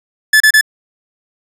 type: tone bursts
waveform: 45% pulse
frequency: 1734 Hz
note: A6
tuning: 26 cents flat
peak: -5 dBFS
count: 3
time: 0.33-0.611 s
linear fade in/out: 5 ms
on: 73 ms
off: 31 ms
effects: resampled to 32000 Hz